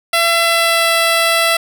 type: tone with pitch glide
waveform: 10% pulse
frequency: 674 to 667 Hz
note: E5 to E5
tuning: +38 to +20 cents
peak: -3 dBFS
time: 0.13-1.57 s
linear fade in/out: 5 ms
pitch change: -18 cents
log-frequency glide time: 0.31-0.91 s
effects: none